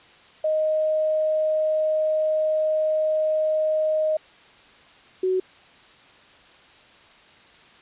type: tone pair in turn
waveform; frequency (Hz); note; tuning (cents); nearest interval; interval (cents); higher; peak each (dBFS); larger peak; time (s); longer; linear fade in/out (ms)
sine; 622.3 / 372.6; D#5 / F#4; 0 / +12; major sixth; 888; first; -19; neither; 0.44-4.17 / 5.23-5.4; first; 5
effects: white hiss -51 dBFS RMS until 7.81 s + resampled to 8000 Hz